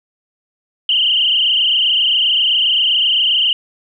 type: tone with frequency modulation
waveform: sine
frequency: 2979 Hz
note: F#7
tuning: 11 cents sharp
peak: -11 dBFS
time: 0.89-3.53 s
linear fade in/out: 2 ms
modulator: 27.6 Hz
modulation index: 5.9
effects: none